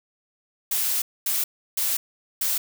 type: noise bursts at uneven times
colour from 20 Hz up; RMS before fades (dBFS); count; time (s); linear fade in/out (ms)
blue; -24; 4; 0.71-1.02 / 1.26-1.44 / 1.77-1.97 / 2.41-2.58; 5
effects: none